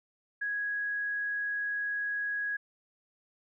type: tone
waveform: sine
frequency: 1661.2 Hz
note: G#6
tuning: in tune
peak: -30 dBFS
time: 0.41-2.57 s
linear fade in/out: 10 ms
effects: none